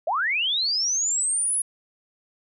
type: linear sweep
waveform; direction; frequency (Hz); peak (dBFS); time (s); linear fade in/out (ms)
sine; up; 575 to 10548; -21; 0.07-1.62; 5
effects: none